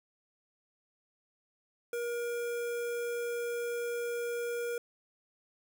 square tone with notch filter, 475.3 Hz, A#4, 34 cents sharp, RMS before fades -35 dBFS, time 1.93-4.78 s, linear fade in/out 2 ms, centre 4100 Hz, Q 1.3, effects none

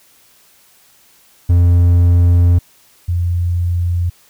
triangle / sine tone pair in turn, 87.31 / 87.31 Hz, F2 / F2, 0 / 0 cents, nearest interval unison, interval 0 cents, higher neither, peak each -5 / -13 dBFS, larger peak first, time 1.49-2.59 / 3.08-4.1 s, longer first, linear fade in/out 10 ms, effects white hiss -50 dBFS RMS until 4.29 s

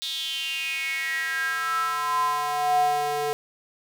square tone with high-pass filter sweep, 146.83 Hz, D3, in tune, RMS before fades -26 dBFS, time 0.02-3.33 s, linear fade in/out 0 ms, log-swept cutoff 3700 to 530 Hz, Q 7.8, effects none

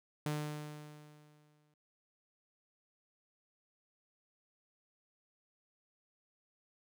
sawtooth tone with exponential decay, 150 Hz, D3, 37 cents sharp, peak -29 dBFS, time 0.26-1.74 s, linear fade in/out 2 ms, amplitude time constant 320 ms, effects none

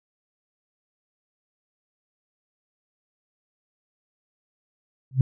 sine tone with exponential growth, 130.81 Hz, C3, in tune, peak -10 dBFS, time 5.11-5.21 s, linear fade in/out 2 ms, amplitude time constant 21 ms, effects none

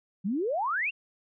sine exponential sweep, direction up, 177.2 to 2848 Hz, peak -26 dBFS, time 0.24-0.91 s, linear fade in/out 20 ms, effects none

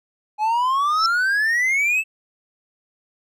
triangle exponential sweep, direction up, 835 to 2663 Hz, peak -15 dBFS, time 0.38-2.04 s, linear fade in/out 50 ms
sine tone with exponential growth, 5330 Hz, E8, 18 cents sharp, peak -15 dBFS, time 0.86-1.06 s, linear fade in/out 1 ms, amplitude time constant 43 ms
effects none

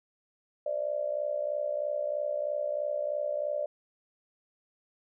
sine tone with amplitude modulation, 591 Hz, D5, 11 cents sharp, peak -25 dBFS, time 0.66-3.66 s, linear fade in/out 5 ms, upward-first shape sine, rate 63.1 Hz, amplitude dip 80%, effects none

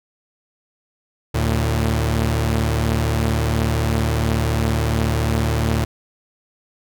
sawtooth tone pair together, 74.4 / 113.03 Hz, D2 / A2, +23 / +47 cents, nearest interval perfect fifth, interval 724 cents, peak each -16 dBFS, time 1.34-5.85 s, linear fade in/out 10 ms, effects none

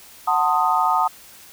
sine chord, F# diminished seventh, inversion none, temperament equal with one note detuned, 740 / 893.3 / 1046.5 / 1244.5 Hz, F#5 / A5 / C6 / Eb6, 0 / +26 / 0 / 0 cents, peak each -22 / -20 / -26 / -20 dBFS, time 0.27-1.08 s, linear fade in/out 10 ms, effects white hiss -45 dBFS RMS until 1.52 s

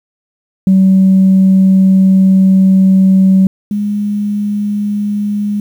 sine tone pair in turn, 190.3 / 206.3 Hz, F#3 / G#3, +49 / -11 cents, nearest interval minor second, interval 140 cents, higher second, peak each -3 / -12 dBFS, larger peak first, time 0.67-3.47 / 3.71-5.6 s, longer first, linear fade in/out 2 ms, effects tanh soft clip ceiling -1 dBFS + 7-bit

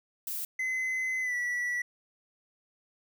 violet noise, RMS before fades -35 dBFS, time 0.27-0.45 s, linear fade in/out 2 ms
triangle tone with pitch glide, 2041 to 1951.1 Hz, C7 to B6, -44 to -22 cents, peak -27 dBFS, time 0.59-1.82 s, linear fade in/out 5 ms, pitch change -78 cents, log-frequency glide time 1.21-1.35 s
effects none

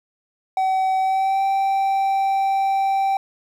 triangle tone with pitch glide, 760 to 779.6 Hz, F#5 to G5, +46 to -10 cents, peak -15 dBFS, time 0.57-3.17 s, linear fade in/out 2 ms, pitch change +44 cents, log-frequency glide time 0.99-1.43 s, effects 9-bit

